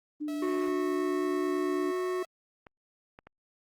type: tone with vibrato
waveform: sine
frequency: 296.9 Hz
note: D4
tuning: 19 cents sharp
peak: -31 dBFS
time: 0.2-1.92 s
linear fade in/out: 20 ms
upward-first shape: sine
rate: 5.1 Hz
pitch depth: 16 cents each way
type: tone with pitch glide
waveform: sawtooth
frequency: 650 to 654.9 Hz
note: E5 to E5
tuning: -24 to -11 cents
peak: -38 dBFS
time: 0.28-2.25 s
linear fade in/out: 2 ms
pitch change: +13 cents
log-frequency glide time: 0.61-1.24 s
type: harmonic tone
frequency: 366 Hz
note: F#4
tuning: 19 cents flat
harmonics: 1 / 3 / 5 / 6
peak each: -29 / -38 / -46 / -53 dBFS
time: 0.42-2.23 s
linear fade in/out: 5 ms
type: clicks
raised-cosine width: 0.5 ms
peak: -33 dBFS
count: 3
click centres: 2.668 / 3.189 / 3.27 s
effects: Opus 24 kbps